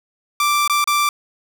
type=tone with dropouts; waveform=sawtooth; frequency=1174.7 Hz; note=D6; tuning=in tune; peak=-11 dBFS; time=0.4-1.09 s; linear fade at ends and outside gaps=2 ms; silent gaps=0.677-0.697 / 0.842-0.874 s; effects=none